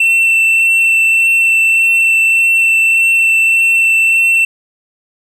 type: tone with vibrato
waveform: triangle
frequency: 2687 Hz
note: E7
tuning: 33 cents sharp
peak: -6 dBFS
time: 0-4.45 s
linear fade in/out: 5 ms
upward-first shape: sine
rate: 1.7 Hz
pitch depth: 8 cents each way
effects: none